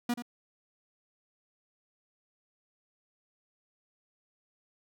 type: tone with echo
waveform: 45% pulse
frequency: 240.6 Hz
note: B3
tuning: 45 cents flat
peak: -27 dBFS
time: 0.09-0.14 s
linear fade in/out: 5 ms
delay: 83 ms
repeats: 1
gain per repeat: -10 dB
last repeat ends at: 0.223 s
effects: none